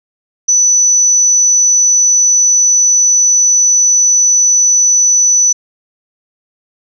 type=tone; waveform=sine; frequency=5970 Hz; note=F#8; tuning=15 cents sharp; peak=-6 dBFS; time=0.48-5.53 s; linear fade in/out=10 ms; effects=none